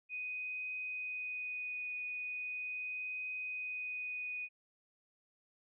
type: tone with vibrato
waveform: sine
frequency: 2491 Hz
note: D#7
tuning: 1 cent sharp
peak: -38 dBFS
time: 0.09-4.49 s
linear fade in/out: 50 ms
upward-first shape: triangle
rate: 0.39 Hz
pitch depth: 10 cents each way
effects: none